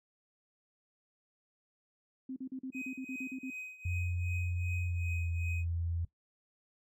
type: tone bursts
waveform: sine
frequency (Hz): 261.6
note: C4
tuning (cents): 0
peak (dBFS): -37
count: 11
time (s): 2.29-3.503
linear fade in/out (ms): 5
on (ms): 73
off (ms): 41
type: tone with tremolo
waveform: triangle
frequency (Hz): 2515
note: D#7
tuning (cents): +18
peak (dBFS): -37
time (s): 2.72-5.65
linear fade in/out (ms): 50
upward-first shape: triangle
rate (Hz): 2.6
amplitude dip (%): 85
type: tone with pitch glide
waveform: sine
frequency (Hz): 88.2 to 84.61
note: F2 to E2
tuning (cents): +18 to +46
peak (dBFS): -32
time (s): 3.85-6.05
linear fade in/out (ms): 5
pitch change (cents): -72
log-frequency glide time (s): 4.86-5.14
effects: noise-tail reverb RT60 0.1 s tail -17 dB re dry